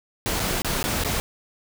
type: noise with dropouts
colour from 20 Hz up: pink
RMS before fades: -25 dBFS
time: 0.26-1.2 s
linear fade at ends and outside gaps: 0 ms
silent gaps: 0.396-0.401 / 0.619-0.646 / 0.828-0.84 / 1.037-1.047 s
effects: none